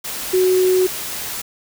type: tone in noise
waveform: sine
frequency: 370 Hz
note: F#4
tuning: in tune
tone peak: -12 dBFS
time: 0.33-0.87 s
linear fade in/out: 10 ms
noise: white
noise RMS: -27 dBFS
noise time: 0.04-1.42 s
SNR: +12 dB
effects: none